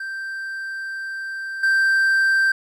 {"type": "tone with level steps", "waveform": "triangle", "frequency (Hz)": 1568, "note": "G6", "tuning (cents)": 0, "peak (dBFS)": [-25, -13], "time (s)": [0, 2.52], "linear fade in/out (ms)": 5, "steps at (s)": 1.63, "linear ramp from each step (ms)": 5, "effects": []}